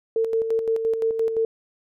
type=tone with tremolo; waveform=sine; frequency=450.3 Hz; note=A4; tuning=40 cents sharp; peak=-18 dBFS; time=0.16-1.45 s; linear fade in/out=2 ms; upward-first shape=square; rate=5.8 Hz; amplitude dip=50%; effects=none